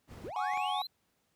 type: noise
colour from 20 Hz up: brown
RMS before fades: -42 dBFS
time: 0.07-0.32 s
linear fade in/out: 50 ms
type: linear sweep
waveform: triangle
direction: up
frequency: 261 to 4186 Hz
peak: -37 dBFS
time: 0.24-0.87 s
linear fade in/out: 5 ms
type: chord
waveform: triangle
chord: F# suspended second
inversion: none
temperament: equal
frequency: 740 / 830.6 / 1108.7 Hz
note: F#5 / G#5 / C#6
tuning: 0 / 0 / 0 cents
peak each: -33 / -32 / -35 dBFS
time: 0.36-0.82 s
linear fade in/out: 2 ms
type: clicks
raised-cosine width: 0.3 ms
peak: -33 / -28 dBFS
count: 2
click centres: 0.535 / 0.574 s
effects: pink hiss -75 dBFS RMS until 1.35 s + high-pass 80 Hz 12 dB/octave